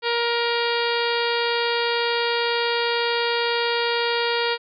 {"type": "harmonic tone", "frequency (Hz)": 471, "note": "A#4", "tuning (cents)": 18, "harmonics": [1, 2, 3, 4, 5, 6, 7, 8, 9, 10], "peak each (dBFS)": [-24, -27, -29, -30, -31, -32, -32, -33, -34, -34], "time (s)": [0.02, 4.58], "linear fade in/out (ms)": 50, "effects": []}